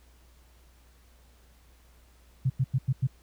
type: tone bursts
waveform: sine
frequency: 130.81 Hz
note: C3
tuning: in tune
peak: -21 dBFS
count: 5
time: 2.45-3.072 s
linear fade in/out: 10 ms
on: 50 ms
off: 93 ms
effects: added 60 Hz sine -56 dBFS peak until 3.22 s + pink hiss -63 dBFS RMS until 3.22 s